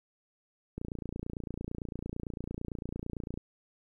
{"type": "click train", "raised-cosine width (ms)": 3, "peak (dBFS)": -24, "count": 76, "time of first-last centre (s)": [0.78, 3.375], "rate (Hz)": 28.9, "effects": ["11-bit"]}